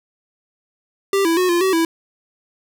square tone with pitch steps, 393.7 / 331.2 / 365.8 / 345.9 / 379.9 / 329.5 Hz, G4 / E4 / F#4 / F4 / F#4 / E4, +8 / +8 / -20 / -17 / +46 / -1 cents, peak -15 dBFS, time 1.13-1.85 s, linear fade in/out 2 ms, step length 120 ms, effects none

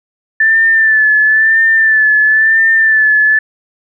sine tone with vibrato, 1760 Hz, A6, in tune, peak -6 dBFS, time 0.4-3.39 s, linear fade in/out 5 ms, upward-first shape sine, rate 0.99 Hz, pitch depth 41 cents each way, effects none

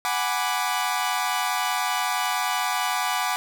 sawtooth chord, G# half-diminished seventh, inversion third, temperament equal, 740 / 830.6 / 987.8 / 1174.7 Hz, F#5 / G#5 / B5 / D6, 0 / 0 / 0 / 0 cents, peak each -24 / -26 / -25 / -25 dBFS, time 0.05-3.36 s, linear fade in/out 0 ms, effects none

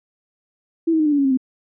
sine tone with pitch steps, 330 / 318.8 / 307.9 / 297.4 / 287.3 / 277.5 / 268 / 258.9 Hz, E4 / D#4 / D#4 / D4 / D4 / C#4 / C4 / C4, +2 / +42 / -18 / +22 / -38 / +2 / +42 / -18 cents, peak -14 dBFS, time 0.87-1.374 s, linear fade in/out 10 ms, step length 63 ms, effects none

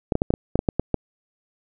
clicks, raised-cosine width 2 ms, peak -6 dBFS, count 10, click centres 0.122 / 0.154 / 0.219 / 0.305 / 0.339 / 0.556 / 0.591 / 0.688 / 0.796 / 0.943 s, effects none

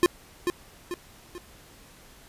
square tone with echo, 353.4 Hz, F4, 21 cents sharp, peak -16 dBFS, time 0.03-0.06 s, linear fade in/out 0 ms, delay 440 ms, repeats 3, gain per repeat -7 dB, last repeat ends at 1.38 s, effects pink hiss -52 dBFS RMS until 2.28 s + resampled to 32000 Hz

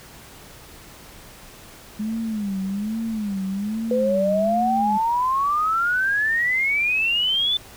sine tone with vibrato, 208.2 Hz, G#3, 5 cents sharp, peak -23 dBFS, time 1.99-4.98 s, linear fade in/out 10 ms, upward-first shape sine, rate 1.2 Hz, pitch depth 150 cents each way
sine exponential sweep, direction up, 493.9 to 3544 Hz, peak -18 dBFS, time 3.91-7.57 s, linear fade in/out 2 ms
effects pink hiss -44 dBFS RMS until 7.76 s

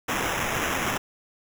violet noise with sample-and-hold, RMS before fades -27 dBFS, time 0.08-0.98 s, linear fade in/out 10 ms, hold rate 4410 Hz, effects none

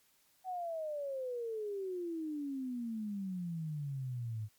sine exponential sweep, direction down, 758 to 104.8 Hz, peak -36 dBFS, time 0.44-4.49 s, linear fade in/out 50 ms, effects white hiss -70 dBFS RMS until 4.58 s + MP3 96 kbps

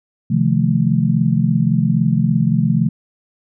sine chord, F dominant seventh, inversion second, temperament just, 130.96 / 157.15 / 174.61 / 218.3 Hz, C3 / Eb3 / F3 / A3, +2 / +18 / 0 / -13 cents, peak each -18 dBFS, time 0.3-2.89 s, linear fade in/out 10 ms, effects none

